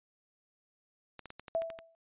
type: clicks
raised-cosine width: 0.3 ms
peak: -29 dBFS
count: 8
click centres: 1.193 / 1.257 / 1.304 / 1.396 / 1.482 / 1.62 / 1.702 / 1.789 s
type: tone with exponential decay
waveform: sine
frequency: 659.3 Hz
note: E5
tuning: in tune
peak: -26 dBFS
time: 1.55-1.95 s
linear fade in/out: 0 ms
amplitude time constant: 86 ms
effects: resampled to 8000 Hz